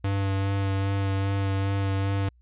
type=tone with vibrato; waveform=square; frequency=98 Hz; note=G2; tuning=in tune; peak=-24 dBFS; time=0.04-2.29 s; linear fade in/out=5 ms; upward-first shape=sine; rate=2.5 Hz; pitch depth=15 cents each way; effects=added 60 Hz sine -55 dBFS peak until 2.41 s + resampled to 8000 Hz